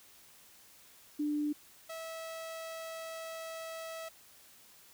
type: tone pair in turn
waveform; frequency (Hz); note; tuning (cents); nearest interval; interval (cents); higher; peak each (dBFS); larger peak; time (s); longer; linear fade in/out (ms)
sine / sawtooth; 296.5 / 650.8; D4 / E5; +17 / -22; octave + major second; 1361; second; -30 / -37; first; 1.19-1.53 / 1.89-4.09; second; 10
effects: white hiss -59 dBFS RMS until 4.93 s